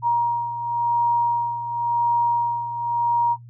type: beating tone pair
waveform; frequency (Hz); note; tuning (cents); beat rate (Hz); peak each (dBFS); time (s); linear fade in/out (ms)
sine; 945 / 945.93; A#5 / A#5; +23 / +25; 0.93; -19 / -25; 0.02-3.37; 50
effects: noise-tail reverb RT60 0.1 s tail -19 dB re dry + added 119 Hz sine -40 dBFS peak until 3.49 s